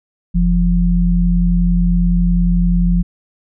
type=tone pair together; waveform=sine; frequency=44.21 / 174.61 Hz; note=F1 / F3; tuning=+22 / 0 cents; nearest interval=2 octaves; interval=2378 cents; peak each=-13 dBFS; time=0.34-3.03 s; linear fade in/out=20 ms; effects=none